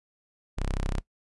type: tone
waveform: sawtooth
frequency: 32.7 Hz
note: C1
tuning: in tune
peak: -23 dBFS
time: 0.57-1.01 s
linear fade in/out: 20 ms
effects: noise-tail reverb RT60 0.1 s tail -20 dB re dry + resampled to 24000 Hz